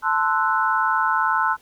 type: chord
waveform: sine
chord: F# half-diminished seventh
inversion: first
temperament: equal with one note detuned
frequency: 880 / 1042.3 / 1318.5 / 1480 Hz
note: A5 / C6 / E6 / F#6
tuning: 0 / -7 / 0 / 0 cents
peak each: -23 dBFS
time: 0.02-1.57 s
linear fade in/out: 50 ms
effects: pink hiss -56 dBFS RMS until 1.61 s